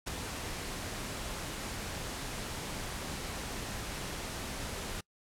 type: noise with ADSR envelope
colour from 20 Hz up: pink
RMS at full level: -34 dBFS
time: 0.06-5.01 s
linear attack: 20 ms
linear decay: 5 ms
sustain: -5 dB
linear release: 8 ms
effects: noise-tail reverb RT60 0.1 s tail -25 dB re dry + low-pass 11000 Hz 12 dB/octave